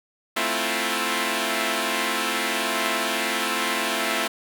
5% pulse chord, F major seventh, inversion first, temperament equal, 220 / 261.6 / 329.6 / 349.2 Hz, A3 / C4 / E4 / F4, 0 / 0 / 0 / 0 cents, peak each -17 dBFS, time 0.36-4.28 s, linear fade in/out 10 ms, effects none

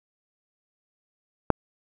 click, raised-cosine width 1 ms, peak -3 dBFS, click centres 1.503 s, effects none

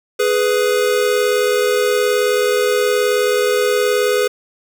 square tone pair together, 417.2 / 496.1 Hz, G#4 / B4, +8 / +8 cents, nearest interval minor third, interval 300 cents, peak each -17 dBFS, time 0.19-4.28 s, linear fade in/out 10 ms, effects none

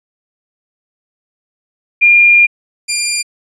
sine / 10% pulse tone pair in turn, 2407 / 2395 Hz, D7 / D7, +42 / +33 cents, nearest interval unison, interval 9 cents, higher first, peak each -4 dBFS, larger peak neither, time 2.01-2.47 / 2.88-3.23 s, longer first, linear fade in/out 20 ms, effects resampled to 22050 Hz

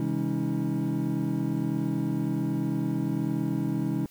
triangle tone cluster, 134.2 / 163.2 / 205.1 / 277.8 / 319.1 Hz, C3 / E3 / G#3 / C#4 / D#4, +44 / -17 / -21 / +4 / +44 cents, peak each -30 dBFS, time 0-4.06 s, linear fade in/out 2 ms, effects white hiss -57 dBFS RMS until 4.1 s

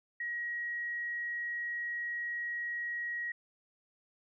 sine tone, 1900 Hz, A#6, 33 cents sharp, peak -34 dBFS, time 0.2-3.32 s, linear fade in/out 5 ms, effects none

